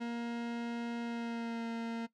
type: tone with pitch glide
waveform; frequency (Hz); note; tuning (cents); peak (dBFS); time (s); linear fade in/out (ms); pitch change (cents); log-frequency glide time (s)
40% pulse; 235.2 to 230.2; A#3 to A#3; +16 to -22; -35; 0-2.07; 20; -38; 1.01-1.67
effects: noise-tail reverb RT60 0.1 s tail -18 dB re dry + low-pass 4000 Hz 12 dB/octave

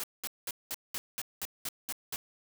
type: noise bursts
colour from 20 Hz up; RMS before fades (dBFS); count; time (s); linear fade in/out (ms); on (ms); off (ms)
white; -36; 10; 0-2.16; 0; 36; 200
effects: none

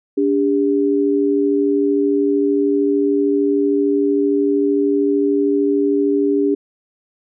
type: tone pair together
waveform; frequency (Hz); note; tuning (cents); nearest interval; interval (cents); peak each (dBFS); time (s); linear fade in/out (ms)
sine; 287.9 / 401.1; D4 / G4; -34 / +40; tritone; 574; -16; 0.17-6.55; 10
effects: none

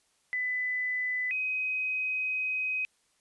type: tone pair in turn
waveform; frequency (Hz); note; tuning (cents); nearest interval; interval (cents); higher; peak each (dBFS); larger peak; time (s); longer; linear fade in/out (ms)
sine; 2000 / 2520; B6 / D#7; +21 / +21; major third; 400; second; -28 / -28; neither; 0.33-1.31 / 1.31-2.85; second; 0
effects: white hiss -70 dBFS RMS until 3.2 s + resampled to 24000 Hz

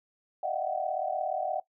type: tone cluster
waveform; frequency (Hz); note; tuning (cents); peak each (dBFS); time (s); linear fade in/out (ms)
sine; 605 / 651 / 729 / 766; D#5 / E5 / F#5 / G5; -49 / -22 / -26 / -40; -35 / -35 / -33 / -33; 0.43-1.6; 5
effects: noise-tail reverb RT60 0.1 s tail -18 dB re dry

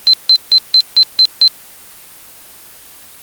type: tone bursts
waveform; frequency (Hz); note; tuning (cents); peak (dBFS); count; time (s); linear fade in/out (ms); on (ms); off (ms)
sine; 4089; C8; -41; -3; 7; 0.07-1.478; 0; 64; 160
effects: white hiss -37 dBFS RMS until 3.22 s + Opus 24 kbps

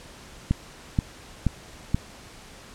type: click train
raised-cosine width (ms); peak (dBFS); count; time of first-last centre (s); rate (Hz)
5; -8; 4; 0.51-1.945; 2.09
effects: pink hiss -46 dBFS RMS until 2.74 s + low-pass 9000 Hz 12 dB/octave

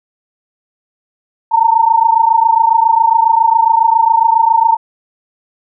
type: tone pair together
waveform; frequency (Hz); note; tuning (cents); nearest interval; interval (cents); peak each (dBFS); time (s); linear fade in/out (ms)
sine; 895 / 922.3; A5 / A#5; +29 / -19; minor second; 52; -10; 1.51-4.77; 20
effects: none

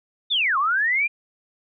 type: linear two-way sweep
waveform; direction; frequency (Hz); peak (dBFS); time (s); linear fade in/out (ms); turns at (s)
sine; down then up; 3688 to 1046.5 to 2447; -18; 0.3-1.08; 20; 0.58
effects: none

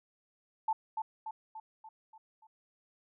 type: tone with echo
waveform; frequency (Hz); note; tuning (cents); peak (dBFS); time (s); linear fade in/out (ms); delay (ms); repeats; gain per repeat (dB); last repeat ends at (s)
sine; 880; A5; 0; -27; 0.68-0.73; 5; 290; 6; -5; 2.47
effects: none

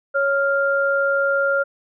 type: tone pair together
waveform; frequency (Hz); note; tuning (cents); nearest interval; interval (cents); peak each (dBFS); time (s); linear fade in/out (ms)
sine; 554.4 / 1397; C#5 / F6; 0 / 0; octave + major third; 1600; -19; 0.14-1.64; 20
effects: none

